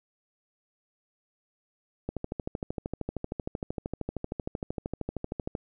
click train, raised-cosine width 2 ms, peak -18 dBFS, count 46, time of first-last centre 2.09-5.552 s, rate 13 Hz, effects none

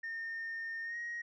sine tone with pitch glide, 1823 to 1884 Hz, A#6 to A#6, -39 to +18 cents, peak -36 dBFS, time 0.03-1.22 s, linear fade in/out 10 ms, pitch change +57 cents, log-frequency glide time 0.83-0.97 s, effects tanh soft clip ceiling -35 dBFS

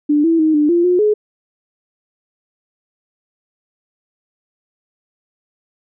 sine tone with pitch steps, 295.3 / 329.8 / 313.7 / 297.7 / 344.4 / 358.8 / 422.7 Hz, D4 / E4 / D#4 / D4 / F4 / F4 / G#4, +10 / +1 / +14 / +24 / -24 / +47 / +31 cents, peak -10 dBFS, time 0.09-1.14 s, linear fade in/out 10 ms, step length 150 ms, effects none

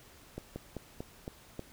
slowing click train, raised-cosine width 2 ms, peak -25 dBFS, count 6, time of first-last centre 0.38-1.594 s, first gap 180 ms, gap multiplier 1.15, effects pink hiss -57 dBFS RMS until 1.72 s

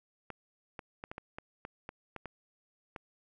clicks, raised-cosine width 0.5 ms, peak -26 dBFS, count 11, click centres 0.303 / 0.792 / 1.039 / 1.115 / 1.181 / 1.385 / 1.651 / 1.891 / 2.163 / 2.257 / 2.962 s, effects none

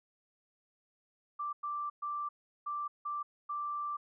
sine tone bursts at uneven times, 1174.7 Hz, D6, in tune, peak -34 dBFS, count 6, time 1.39-1.53 / 1.63-1.9 / 2.02-2.29 / 2.66-2.88 / 3.05-3.23 / 3.49-3.97 s, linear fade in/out 10 ms, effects none

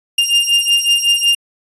40% pulse beating tone pair, 2802 / 2807.4 Hz, F7 / F7, +5 / +8 cents, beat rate 5.4 Hz, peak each -13 dBFS, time 0.18-1.35 s, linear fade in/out 5 ms, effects resampled to 24000 Hz

